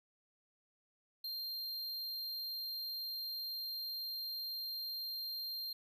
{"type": "tone", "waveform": "square", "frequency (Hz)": 4186, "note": "C8", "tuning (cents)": 0, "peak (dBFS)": -40, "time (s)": [1.24, 5.73], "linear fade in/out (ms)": 5, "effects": []}